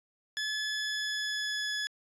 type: tone with pitch glide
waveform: 20% pulse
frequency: 1717 to 1701.2 Hz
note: A6 to G#6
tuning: -43 to +41 cents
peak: -26 dBFS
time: 0.37-1.87 s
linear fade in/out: 0 ms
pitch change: -16 cents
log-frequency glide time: 0.63-1.75 s
effects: resampled to 22050 Hz